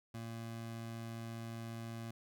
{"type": "tone", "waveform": "25% pulse", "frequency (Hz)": 114.6, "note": "A#2", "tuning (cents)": -29, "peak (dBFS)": -39, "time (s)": [0.14, 2.11], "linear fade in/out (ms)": 5, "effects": []}